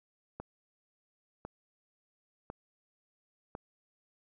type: click train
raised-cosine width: 1 ms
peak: -26 dBFS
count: 4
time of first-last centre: 0.4-3.551 s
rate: 0.952 Hz
effects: none